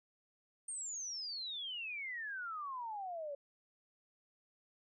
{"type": "exponential sweep", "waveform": "sine", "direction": "down", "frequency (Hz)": [8870, 554.4], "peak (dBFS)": -40, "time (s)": [0.68, 3.35], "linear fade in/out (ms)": 5, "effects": []}